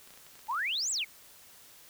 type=clicks; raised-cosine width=0.2 ms; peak=-36 dBFS; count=11; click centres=0.075 / 0.106 / 0.138 / 0.175 / 0.266 / 0.355 / 0.392 / 0.471 / 0.512 / 0.547 / 0.593 s
type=exponential two-way sweep; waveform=sine; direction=up then down; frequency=830.6 to 8100 to 2032 Hz; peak=-29 dBFS; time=0.48-1.05 s; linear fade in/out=20 ms; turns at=0.91 s
effects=white hiss -55 dBFS RMS until 1.89 s